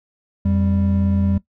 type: tone pair together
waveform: triangle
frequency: 86.86 / 196.8 Hz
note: F2 / G3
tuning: -9 / +7 cents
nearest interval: octave + major second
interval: 1416 cents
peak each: -16 dBFS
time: 0.45-1.38 s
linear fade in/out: 5 ms
effects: noise-tail reverb RT60 0.1 s tail -17 dB re dry